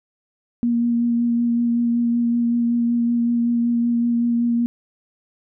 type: tone with vibrato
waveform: sine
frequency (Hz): 236.3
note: A#3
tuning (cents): +24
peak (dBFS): -16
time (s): 0.63-4.66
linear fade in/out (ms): 0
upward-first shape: sine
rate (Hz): 5.3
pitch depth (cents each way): 14
effects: none

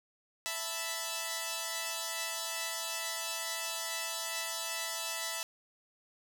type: chord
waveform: 5% pulse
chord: E suspended fourth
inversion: none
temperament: equal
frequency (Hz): 659.3 / 880 / 987.8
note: E5 / A5 / B5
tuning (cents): 0 / 0 / 0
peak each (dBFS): -27 / -29 / -28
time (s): 0.46-5.43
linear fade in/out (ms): 0
effects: none

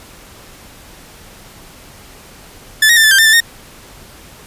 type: tone with pitch steps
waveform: sawtooth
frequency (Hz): 1745 / 1878 / 1785 / 1745 / 1581 / 1792 / 1762 / 1845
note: A6 / A#6 / A6 / A6 / G6 / A6 / A6 / A#6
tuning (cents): -15 / +12 / +24 / -15 / +14 / +31 / +2 / -18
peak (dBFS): -3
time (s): 2.82-3.404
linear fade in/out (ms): 5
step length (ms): 73
effects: pink hiss -39 dBFS RMS until 4.46 s + resampled to 32000 Hz

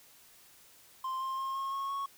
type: tone with pitch steps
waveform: triangle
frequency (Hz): 1046.5 / 1058 / 1069.7 / 1081.5 / 1093.5 / 1105.5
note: C6 / C6 / C6 / C#6 / C#6 / C#6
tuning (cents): 0 / +19 / +38 / -43 / -24 / -5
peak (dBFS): -31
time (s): 1.04-2.06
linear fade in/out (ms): 5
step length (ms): 170
effects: white hiss -59 dBFS RMS until 2.17 s

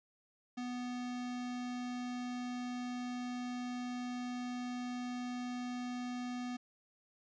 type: tone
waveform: square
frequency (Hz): 246.9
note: B3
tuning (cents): 0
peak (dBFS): -39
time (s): 0.57-6.57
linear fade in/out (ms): 10
effects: resampled to 16000 Hz + 11-bit

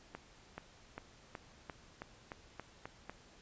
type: accelerating click train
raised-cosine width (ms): 0.5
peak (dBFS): -28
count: 10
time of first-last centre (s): 0.15-3.096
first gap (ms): 430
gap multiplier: 0.93
effects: pink hiss -61 dBFS RMS until 3.41 s + resampled to 16000 Hz

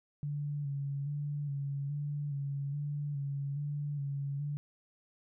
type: tone with vibrato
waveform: sine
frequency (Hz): 142.9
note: D3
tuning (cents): -47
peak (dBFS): -33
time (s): 0.23-4.57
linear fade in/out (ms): 0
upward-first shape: square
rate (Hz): 1.2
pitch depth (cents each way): 34
effects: none

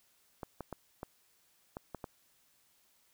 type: clicks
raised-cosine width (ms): 1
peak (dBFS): -26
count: 7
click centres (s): 0.432 / 0.607 / 0.727 / 1.031 / 1.769 / 1.947 / 2.042
effects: white hiss -70 dBFS RMS until 3.13 s

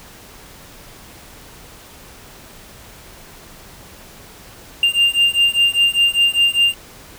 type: beating tone pair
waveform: triangle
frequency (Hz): 2794 / 2799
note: F7 / F7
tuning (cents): 0 / +3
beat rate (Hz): 5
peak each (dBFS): -14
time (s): 4.83-6.74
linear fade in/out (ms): 2
effects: pink hiss -41 dBFS RMS until 7.18 s

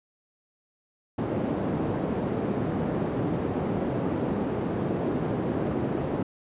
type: band-pass noise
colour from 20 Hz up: white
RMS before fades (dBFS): -28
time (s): 1.18-6.23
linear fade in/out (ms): 5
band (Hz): 120 to 360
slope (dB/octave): 12
effects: resampled to 8000 Hz

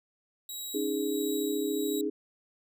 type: tone with tremolo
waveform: 15% pulse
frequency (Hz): 3855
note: B7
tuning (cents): -43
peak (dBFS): -29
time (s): 0.49-2.01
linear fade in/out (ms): 2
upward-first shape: sine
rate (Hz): 1.5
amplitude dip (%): 35
type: chord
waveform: sine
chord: C# suspended second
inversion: none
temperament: equal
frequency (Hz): 277.2 / 311.1 / 415.3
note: C#4 / D#4 / G#4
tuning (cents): 0 / 0 / 0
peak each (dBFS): -34 / -32 / -31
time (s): 0.74-2.1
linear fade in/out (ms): 10
effects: none

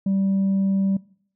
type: tone with tanh clipping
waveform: triangle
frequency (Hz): 194.4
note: G3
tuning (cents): -14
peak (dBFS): -19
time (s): 0.06-0.97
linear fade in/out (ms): 5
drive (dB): 7
effects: noise-tail reverb RT60 0.6 s tail -22 dB re dry

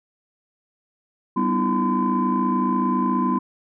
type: tone cluster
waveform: sine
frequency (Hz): 193.8 / 247.9 / 304.9 / 334.9 / 1019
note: G3 / B3 / D#4 / E4 / C6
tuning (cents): -20 / +7 / -35 / +27 / -46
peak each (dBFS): -24 / -22 / -28 / -27 / -22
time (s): 1.36-3.39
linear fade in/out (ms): 10
effects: tanh soft clip ceiling -11 dBFS

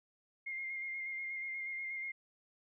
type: tone with vibrato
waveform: sine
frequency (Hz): 2124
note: C7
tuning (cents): +25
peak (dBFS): -38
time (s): 0.46-2.12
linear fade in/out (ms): 10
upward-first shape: square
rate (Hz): 8.3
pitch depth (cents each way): 19
effects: none

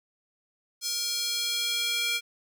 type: tone with high-pass filter sweep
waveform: square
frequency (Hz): 470.2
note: A#4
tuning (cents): +15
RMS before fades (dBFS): -29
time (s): 0.81-2.21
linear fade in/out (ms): 50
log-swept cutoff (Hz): 5000 to 2600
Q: 2.2
effects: none

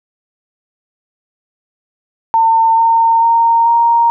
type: tone with pitch steps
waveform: sine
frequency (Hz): 904 / 913.4 / 923 / 932.6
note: A5 / A#5 / A#5 / A#5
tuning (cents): +47 / -36 / -17 / +1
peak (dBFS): -7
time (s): 2.34-4.1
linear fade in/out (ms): 0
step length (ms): 440
effects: none

